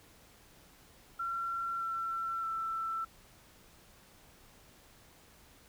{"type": "tone with pitch steps", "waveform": "sine", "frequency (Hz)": [1362, 1347.1, 1332.4], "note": ["F6", "E6", "E6"], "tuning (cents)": [-44, 37, 18], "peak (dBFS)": -33, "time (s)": [1.19, 3.05], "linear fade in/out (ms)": 10, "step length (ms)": 620, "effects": ["pink hiss -60 dBFS RMS until 5.68 s"]}